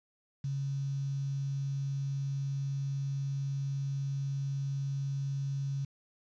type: tone with quantisation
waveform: sine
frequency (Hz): 138.1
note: C#3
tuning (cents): -6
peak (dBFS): -31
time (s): 0.44-5.85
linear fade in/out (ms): 5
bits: 9
effects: resampled to 16000 Hz